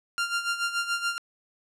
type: tone with tremolo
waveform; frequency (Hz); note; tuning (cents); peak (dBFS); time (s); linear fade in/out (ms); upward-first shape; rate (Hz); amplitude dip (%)
sawtooth; 1393; F6; -5; -20; 0.18-1.18; 0; sine; 7; 70
effects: low-pass 9000 Hz 12 dB/octave